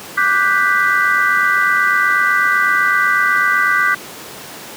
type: chord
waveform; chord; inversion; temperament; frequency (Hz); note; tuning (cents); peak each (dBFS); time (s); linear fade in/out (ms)
sine; G major seventh; second; equal; 1174.7 / 1480 / 1568 / 1975.5; D6 / F#6 / G6 / B6; 0 / 0 / 0 / 0; -17; 0.17-3.95; 10
effects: pink hiss -32 dBFS RMS until 4.76 s + high-pass 200 Hz 12 dB/octave